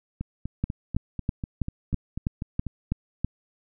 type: two click trains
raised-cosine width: 5 ms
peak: -18 / -12 dBFS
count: 11 / 9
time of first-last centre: 0.21-2.667 / 0.64-3.246 s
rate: 4.07 / 3.07 Hz
effects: none